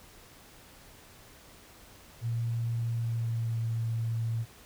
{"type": "tone with pitch glide", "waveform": "sine", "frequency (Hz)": [116.54, 114.27], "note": ["A#2", "A#2"], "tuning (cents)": [0, -34], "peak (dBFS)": -28, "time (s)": [2.21, 4.46], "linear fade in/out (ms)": 50, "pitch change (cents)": -34, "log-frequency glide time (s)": [2.85, 3.61], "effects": ["pink hiss -54 dBFS RMS until 4.65 s"]}